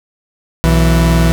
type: tone pair together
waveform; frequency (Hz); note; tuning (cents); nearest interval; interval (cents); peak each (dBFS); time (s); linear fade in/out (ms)
40% pulse; 61.64 / 164; B1 / E3; -3 / -9; octave + perfect fourth; 1694; -10; 0.64-1.32; 0
effects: none